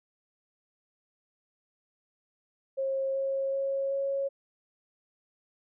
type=tone with pitch steps; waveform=sine; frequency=538 / 542.1 / 546.1 / 550.3 Hz; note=C5 / C#5 / C#5 / C#5; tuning=+48 / -39 / -26 / -13 cents; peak=-27 dBFS; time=2.77-4.29 s; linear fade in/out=20 ms; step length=380 ms; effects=none